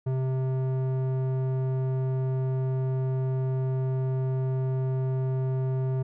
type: tone with low-pass filter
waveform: square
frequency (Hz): 130.81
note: C3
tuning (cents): 0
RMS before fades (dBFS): -27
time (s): 0.06-6.03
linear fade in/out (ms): 10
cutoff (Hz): 650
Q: 0.62
effects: none